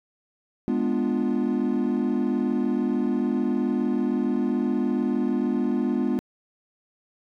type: chord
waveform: triangle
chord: G# diminished seventh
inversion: none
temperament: equal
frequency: 207.7 / 246.9 / 293.7 / 349.2 Hz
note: G#3 / B3 / D4 / F4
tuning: 0 / 0 / 0 / 0 cents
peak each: -25 / -22 / -26 / -27 dBFS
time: 0.68-6.19 s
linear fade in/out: 0 ms
effects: tanh soft clip ceiling -13 dBFS